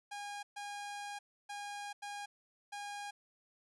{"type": "tone bursts at uneven times", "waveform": "sawtooth", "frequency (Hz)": 816, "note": "G#5", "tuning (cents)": -31, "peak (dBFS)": -38, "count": 5, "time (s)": [[0.11, 0.43], [0.56, 1.19], [1.49, 1.93], [2.02, 2.26], [2.72, 3.11]], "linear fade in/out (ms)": 10, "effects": ["resampled to 24000 Hz", "13-bit"]}